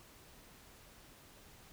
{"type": "silence", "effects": ["pink hiss -59 dBFS RMS until 1.72 s"]}